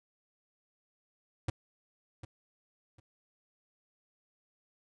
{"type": "tone with echo", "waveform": "square", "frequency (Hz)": 106.5, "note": "G#2", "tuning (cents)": 44, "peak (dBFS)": -29, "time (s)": [1.48, 1.5], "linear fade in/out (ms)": 5, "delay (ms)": 750, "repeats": 2, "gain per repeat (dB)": -13, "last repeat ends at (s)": 3, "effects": ["resampled to 22050 Hz"]}